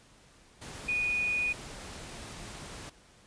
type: tone in noise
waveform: sine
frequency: 2468 Hz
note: D#7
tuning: 15 cents flat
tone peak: -27 dBFS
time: 0.88-1.53 s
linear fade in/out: 10 ms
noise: pink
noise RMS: -44 dBFS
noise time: 0.61-2.9 s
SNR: +14 dB
effects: pink hiss -59 dBFS RMS until 3.26 s + resampled to 22050 Hz